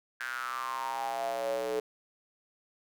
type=tone with high-pass filter sweep; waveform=square; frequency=62.3 Hz; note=B1; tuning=16 cents sharp; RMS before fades=-34 dBFS; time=0.2-1.8 s; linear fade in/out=5 ms; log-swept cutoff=1600 to 440 Hz; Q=7.8; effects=none